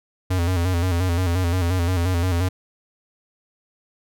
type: tone with vibrato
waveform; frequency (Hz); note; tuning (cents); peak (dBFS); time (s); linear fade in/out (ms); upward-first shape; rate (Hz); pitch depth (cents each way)
square; 88.8; F2; +29; -19; 0.3-2.49; 10; square; 5.7; 68
effects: none